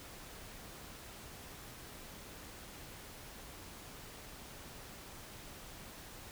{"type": "silence", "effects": ["pink hiss -51 dBFS RMS until 6.31 s"]}